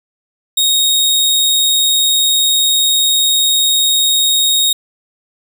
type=tone; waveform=sawtooth; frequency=3745 Hz; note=A#7; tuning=7 cents sharp; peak=-7 dBFS; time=0.57-4.73 s; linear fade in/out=5 ms; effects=none